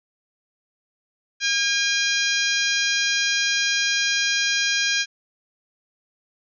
harmonic tone with a mistuned harmonic, 810 Hz, G#5, 43 cents flat, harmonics 2 / 3 / 4 / 5 / 6 / 7 / 8, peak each -24 / -26 / -27 / -28 / -29 / -29 / -30 dBFS, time 1.4-5.06 s, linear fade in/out 50 ms, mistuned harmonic 6, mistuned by +38 cents, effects none

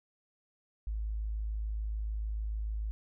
sine tone, 53.4 Hz, G#1, 49 cents sharp, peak -32 dBFS, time 0.87-2.91 s, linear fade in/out 0 ms, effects none

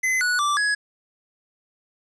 square tone with pitch steps, 2039 / 1470 / 1170 / 1675 Hz, C7 / F#6 / D6 / G#6, -45 / -12 / -7 / +14 cents, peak -20 dBFS, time 0.03-0.75 s, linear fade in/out 10 ms, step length 180 ms, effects resampled to 22050 Hz + 9-bit

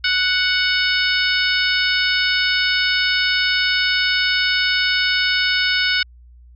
harmonic tone, 740 Hz, F#5, in tune, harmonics 2 / 3 / 4 / 5 / 6 / 7, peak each -20 / -22 / -23 / -24 / -25 / -25 dBFS, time 0.04-6.03 s, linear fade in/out 5 ms, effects added 60 Hz sine -42 dBFS peak until 6.55 s

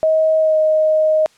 sine tone with pitch glide, 633 to 623.6 Hz, D#5 to D#5, +30 to +4 cents, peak -11 dBFS, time 0.03-1.26 s, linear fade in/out 0 ms, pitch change -26 cents, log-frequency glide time 0.39-0.58 s, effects white hiss -53 dBFS RMS until 1.37 s + low-pass 7000 Hz 12 dB/octave

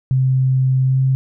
sine tone with pitch glide, 130.81 to 132.33 Hz, C3 to C3, 0 to +20 cents, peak -12 dBFS, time 0.11-1.15 s, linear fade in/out 0 ms, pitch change +20 cents, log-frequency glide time 0.84-0.99 s, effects none

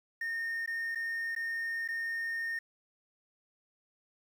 triangle tone with dropouts, 1833 Hz, A#6, 30 cents flat, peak -30 dBFS, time 0.21-2.59 s, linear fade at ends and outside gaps 5 ms, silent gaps 0.661-0.675 / 0.949-0.956 / 1.351-1.362 / 1.878-1.886 s, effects tanh soft clip ceiling -27 dBFS + 10-bit

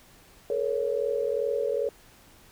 sine tone cluster, 432.7 / 475.1 / 557 Hz, A4 / A#4 / C#5, -29 / +33 / +8 cents, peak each -29 dBFS, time 0.5-1.89 s, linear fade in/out 2 ms, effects pink hiss -55 dBFS RMS until 2.51 s

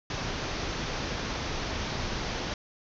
pink low-pass noise, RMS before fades -33 dBFS, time 0.1-2.54 s, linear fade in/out 2 ms, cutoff 6300 Hz, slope 96 dB/octave, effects none

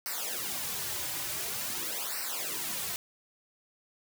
white noise with flanger, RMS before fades -35 dBFS, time 0.06-2.96 s, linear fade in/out 0 ms, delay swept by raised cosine 0.29 to 4.49 ms, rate 0.47 Hz, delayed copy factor -1, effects none

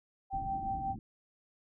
sine tone with tremolo, 780 Hz, G5, 9 cents flat, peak -31 dBFS, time 0.3-0.96 s, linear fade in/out 50 ms, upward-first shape sine, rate 5.5 Hz, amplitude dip 50%
pink low-pass noise, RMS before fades -43 dBFS, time 0.33-0.99 s, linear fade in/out 2 ms, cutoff 320 Hz, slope 48 dB/octave
effects none

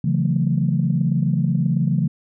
sine chord, F# minor seventh, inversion second, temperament just, 138.75 / 166.5 / 185 / 222 Hz, C#3 / E3 / F#3 / A3, +2 / +18 / 0 / +16 cents, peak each -20 / -20 / -24 / -25 dBFS, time 0.04-2.08 s, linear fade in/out 5 ms, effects tanh soft clip ceiling -6 dBFS

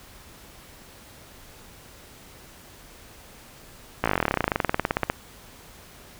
slowing click train, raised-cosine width 0.5 ms, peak -6 dBFS, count 30, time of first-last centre 4.04-5.099 s, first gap 17 ms, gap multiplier 1.05, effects pink hiss -48 dBFS RMS until 6.19 s

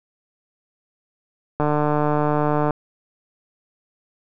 click train, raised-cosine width 1 ms, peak -7 dBFS, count 166, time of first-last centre 1.6-2.707 s, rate 149 Hz, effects none

